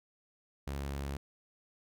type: tone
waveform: sawtooth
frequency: 69.6 Hz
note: C#2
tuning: 8 cents sharp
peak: -32 dBFS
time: 0.67-1.17 s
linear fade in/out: 5 ms
effects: none